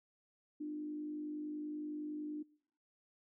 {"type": "tone with frequency modulation", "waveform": "sine", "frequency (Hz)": 300.5, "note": "D4", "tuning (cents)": 40, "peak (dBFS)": -39, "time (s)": [0.6, 2.43], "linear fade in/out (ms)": 10, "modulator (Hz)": 50.7, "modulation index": 0.35, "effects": ["noise-tail reverb RT60 0.7 s tail -26 dB re dry"]}